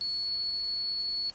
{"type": "tone", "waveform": "sine", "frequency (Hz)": 4397, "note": "C#8", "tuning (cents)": -15, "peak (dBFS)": -29, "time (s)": [0.01, 1.3], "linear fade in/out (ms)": 0, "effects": ["pink hiss -55 dBFS RMS until 1.34 s", "MP3 32 kbps"]}